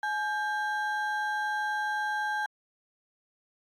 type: ring-modulated tone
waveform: triangle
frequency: 1217 Hz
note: D#6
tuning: 39 cents flat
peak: -23 dBFS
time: 0.03-2.46 s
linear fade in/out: 2 ms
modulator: 371 Hz
effects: AAC 64 kbps